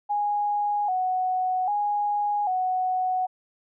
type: tone with vibrato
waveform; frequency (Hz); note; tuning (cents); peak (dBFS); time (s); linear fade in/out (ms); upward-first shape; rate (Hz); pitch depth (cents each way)
sine; 782; G5; -4; -22; 0.09-3.27; 20; square; 0.63; 94
effects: none